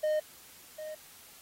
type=tone pair in turn; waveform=triangle; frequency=614 / 618.3 Hz; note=D#5 / D#5; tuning=-23 / -11 cents; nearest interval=unison; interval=12 cents; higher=second; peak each=-24 / -36 dBFS; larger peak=first; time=0.03-0.2 / 0.78-0.95 s; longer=neither; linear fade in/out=10 ms; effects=white hiss -54 dBFS RMS until 1.41 s + AAC 48 kbps